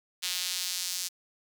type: tone with high-pass filter sweep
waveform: sawtooth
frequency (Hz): 180.7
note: F#3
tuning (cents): -41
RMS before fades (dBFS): -33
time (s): 0.22-1.09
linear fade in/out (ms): 20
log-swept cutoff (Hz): 3600 to 5400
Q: 1.4
effects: none